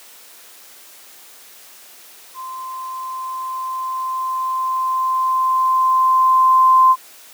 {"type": "tone with level ramp", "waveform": "sine", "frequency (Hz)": 1039, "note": "C6", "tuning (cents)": -12, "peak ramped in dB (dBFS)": [-28, -7], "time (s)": [2.34, 6.96], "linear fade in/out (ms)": 50, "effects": ["white hiss -43 dBFS RMS until 7.33 s", "high-pass 300 Hz 12 dB/octave"]}